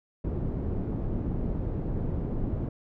pink low-pass noise, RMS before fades -30 dBFS, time 0.24-2.69 s, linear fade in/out 5 ms, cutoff 340 Hz, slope 12 dB/octave, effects none

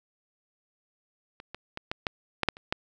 clicks, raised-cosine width 0.3 ms, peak -27 / -22 / -19 / -14 / -11 / -9 / -6 / -29 / -10 dBFS, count 9, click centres 1.401 / 1.546 / 1.774 / 1.915 / 2.068 / 2.433 / 2.487 / 2.569 / 2.725 s, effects none

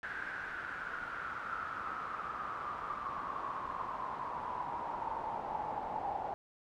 brown noise with band-pass filter sweep, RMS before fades -40 dBFS, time 0.03-6.34 s, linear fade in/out 0 ms, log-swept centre 1600 to 800 Hz, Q 8.1, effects none

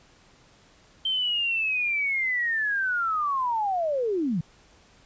sine linear sweep, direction down, 3136 to 146 Hz, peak -23 dBFS, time 1.05-4.41 s, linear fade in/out 5 ms, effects pink hiss -57 dBFS RMS until 5.05 s + resampled to 16000 Hz

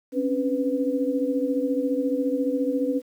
sine tone cluster, 267.4 / 281.8 / 497.5 Hz, C4 / C#4 / B4, +38 / +29 / +13 cents, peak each -26 dBFS, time 0.12-3.02 s, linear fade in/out 50 ms, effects 9-bit

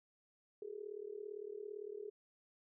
sine tone with amplitude modulation, 415.3 Hz, G#4, in tune, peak -40 dBFS, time 0.62-2.1 s, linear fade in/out 2 ms, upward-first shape sine, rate 37.7 Hz, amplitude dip 90%, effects none

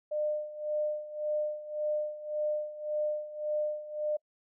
sine tone with tremolo, 603 Hz, D5, 46 cents sharp, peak -27 dBFS, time 0.11-4.17 s, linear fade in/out 10 ms, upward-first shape sine, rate 1.8 Hz, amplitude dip 80%, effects noise-tail reverb RT60 0.1 s tail -26 dB re dry

